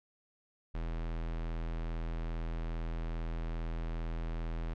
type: tone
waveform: square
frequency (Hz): 41.2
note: E1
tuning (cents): 0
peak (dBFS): -35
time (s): 0.74-4.74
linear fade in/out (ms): 10
effects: low-pass 3000 Hz 12 dB/octave